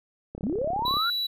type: click train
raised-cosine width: 2 ms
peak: -23 dBFS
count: 22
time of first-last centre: 0.35-0.969 s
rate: 33.9 Hz
type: linear sweep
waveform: sine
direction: up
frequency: 162.4 to 1448 Hz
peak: -25 dBFS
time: 0.43-1.1 s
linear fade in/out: 2 ms
type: tone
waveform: triangle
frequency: 3934 Hz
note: B7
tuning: 7 cents flat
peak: -24 dBFS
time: 0.85-1.27 s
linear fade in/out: 10 ms
effects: none